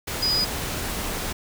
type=tone in noise; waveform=sine; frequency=4945 Hz; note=D#8; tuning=12 cents flat; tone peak=-20 dBFS; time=0.22-0.45 s; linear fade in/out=10 ms; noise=pink; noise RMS=-29 dBFS; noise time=0.07-1.33 s; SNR=+6 dB; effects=none